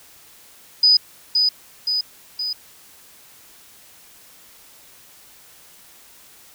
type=tone with echo; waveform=sine; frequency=4978 Hz; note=D#8; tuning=in tune; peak=-10 dBFS; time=0.83-0.97 s; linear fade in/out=5 ms; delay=520 ms; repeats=3; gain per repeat=-4 dB; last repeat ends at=2.53 s; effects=white hiss -48 dBFS RMS until 6.54 s